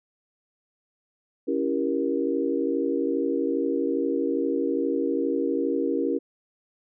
sine chord, C# diminished seventh, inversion none, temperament equal with one note detuned, 277.2 / 329.6 / 392 / 471.9 Hz, C#4 / E4 / G4 / Bb4, 0 / 0 / 0 / +21 cents, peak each -27 / -28 / -29 / -28 dBFS, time 1.47-6.19 s, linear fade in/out 20 ms, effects none

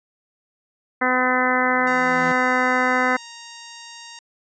harmonic tone, 253.6 Hz, B3, 46 cents sharp, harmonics 1 / 2 / 3 / 4 / 5 / 6 / 7 / 8, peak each -25 / -25 / -25 / -25 / -25 / -25 / -25 / -25 dBFS, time 1.01-3.17 s, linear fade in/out 10 ms
40% pulse tone with exponential growth, 167.4 Hz, E3, 27 cents sharp, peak -26 dBFS, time 1.3-2.32 s, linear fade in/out 5 ms, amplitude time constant 220 ms
5% pulse tone, 932 Hz, A#5, 1 cent flat, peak -24 dBFS, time 1.87-4.19 s, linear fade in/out 2 ms
effects resampled to 16000 Hz

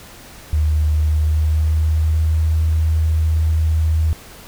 sine tone with pitch glide, 76.5 to 79.38 Hz, D#2 to D#2, -29 to +35 cents, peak -13 dBFS, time 0.53-4.13 s, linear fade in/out 0 ms, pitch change +64 cents, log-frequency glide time 0.91-2.37 s, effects pink hiss -40 dBFS RMS until 4.47 s

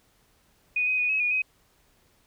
sine tone with pitch steps, 2478 / 2514 / 2471 / 2561 / 2448 / 2523 Hz, D#7 / D#7 / D#7 / D#7 / D#7 / D#7, -8 / +17 / -13 / +49 / -29 / +23 cents, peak -22 dBFS, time 0.76-1.42 s, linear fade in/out 5 ms, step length 110 ms, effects pink hiss -64 dBFS RMS until 2.26 s

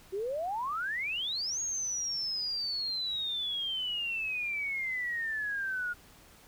sine exponential two-way sweep, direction up then down, 370 to 6645 to 1422 Hz, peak -31 dBFS, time 0.12-5.94 s, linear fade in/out 20 ms, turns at 1.6 s, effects pink hiss -57 dBFS RMS until 6.47 s

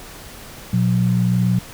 sine tone pair together, 120 / 181 Hz, B2 / F#3, -49 / -38 cents, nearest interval perfect fifth, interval 711 cents, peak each -17 dBFS, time 0.73-1.59 s, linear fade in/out 5 ms, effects pink hiss -38 dBFS RMS until 1.73 s

